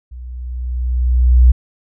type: tone with level ramp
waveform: sine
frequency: 61.74 Hz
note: B1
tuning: in tune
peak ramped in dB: -29 to -3 dBFS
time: 0.11-1.52 s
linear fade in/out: 10 ms
effects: none